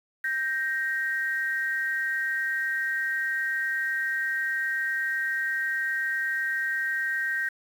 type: tone pair together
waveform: sine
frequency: 1568 / 1872.8 Hz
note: G6 / A#6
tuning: 0 / +8 cents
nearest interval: minor third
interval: 308 cents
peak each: -28 / -28 dBFS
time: 0.24-7.49 s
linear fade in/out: 5 ms
effects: 8-bit